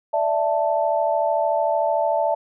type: chord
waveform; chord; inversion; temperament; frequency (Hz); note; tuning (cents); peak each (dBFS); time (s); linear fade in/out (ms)
sine; D suspended second; none; just; 587.3 / 660.7 / 881; D5 / E5 / A5; 0 / +4 / +2; -23 / -21 / -23; 0.13-2.35; 10
effects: none